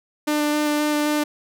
sawtooth tone with vibrato, 298.3 Hz, D4, 27 cents sharp, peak -15 dBFS, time 0.27-1.24 s, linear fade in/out 10 ms, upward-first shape square, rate 3.8 Hz, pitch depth 8 cents each way, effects none

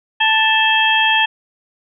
harmonic tone with a mistuned harmonic, 880 Hz, A5, in tune, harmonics 1 / 2 / 3 / 4, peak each -17 / -17 / -17 / -17 dBFS, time 0.2-1.26 s, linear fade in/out 10 ms, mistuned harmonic 4, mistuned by -150 cents, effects none

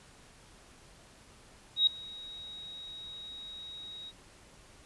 sine tone with ADSR envelope, 3800 Hz, A#7, 33 cents sharp, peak -19 dBFS, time 1.76-4.12 s, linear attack 110 ms, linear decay 3 ms, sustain -23 dB, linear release 37 ms, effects pink hiss -57 dBFS RMS until 4.85 s + resampled to 24000 Hz

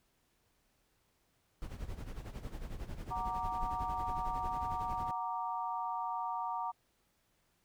brown noise with tremolo, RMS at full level -40 dBFS, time 1.62-5.11 s, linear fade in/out 0 ms, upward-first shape sine, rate 11 Hz, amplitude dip 70%
sine chord, Gb augmented, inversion none, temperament equal, 740 / 932.3 / 1174.7 Hz, Gb5 / Bb5 / D6, 0 / 0 / 0 cents, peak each -40 / -37 / -41 dBFS, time 3.1-6.72 s, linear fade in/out 20 ms
effects pink hiss -75 dBFS RMS until 7.64 s

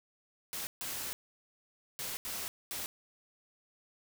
white noise bursts at uneven times, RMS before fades -39 dBFS, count 5, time 0.53-0.67 / 0.81-1.13 / 1.99-2.17 / 2.25-2.48 / 2.71-2.86 s, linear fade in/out 0 ms, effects none

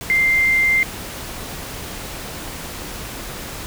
sine tone in noise, 2093 Hz, C7, in tune, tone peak -13 dBFS, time 0.1-0.83 s, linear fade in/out 0 ms, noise pink, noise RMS -31 dBFS, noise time 0.01-3.66 s, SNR +15 dB, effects none

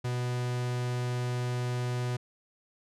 45% pulse tone, 123.47 Hz, B2, in tune, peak -29 dBFS, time 0.04-2.17 s, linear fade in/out 10 ms, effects low-pass 9000 Hz 12 dB/octave

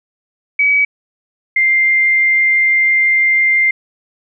sine tone pair in turn, 2275 / 2098 Hz, C#7 / C7, +44 / +4 cents, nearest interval minor second, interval 140 cents, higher first, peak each -9 dBFS, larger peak neither, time 0.59-0.85 / 1.56-3.71 s, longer second, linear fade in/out 5 ms, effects none

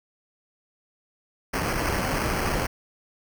pink noise with sample-and-hold, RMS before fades -26 dBFS, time 1.53-2.67 s, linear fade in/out 10 ms, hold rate 3675 Hz, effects none

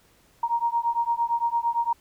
sine beating tone pair, 932.3 / 941.1 Hz, A#5 / A#5, 0 / +16 cents, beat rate 8.8 Hz, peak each -25 / -25 dBFS, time 0.43-1.93 s, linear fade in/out 5 ms, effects pink hiss -60 dBFS RMS until 2 s

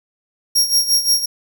sawtooth tone with tremolo, 5588 Hz, F8, in tune, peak -8 dBFS, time 0.55-1.26 s, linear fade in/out 10 ms, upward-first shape sine, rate 5.7 Hz, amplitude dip 75%, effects none

